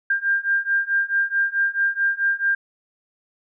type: beating tone pair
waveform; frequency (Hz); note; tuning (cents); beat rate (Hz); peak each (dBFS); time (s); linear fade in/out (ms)
sine; 1594 / 1598.6; G6 / G6; +28 / +33; 4.6; -22 / -21; 0.1-2.55; 5
effects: none